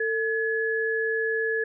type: tone pair together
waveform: sine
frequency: 448.1 / 1700 Hz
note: A4 / G#6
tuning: +32 / +40 cents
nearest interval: octave + major seventh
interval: 2308 cents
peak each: -26 dBFS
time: 0-1.64 s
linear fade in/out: 5 ms
effects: none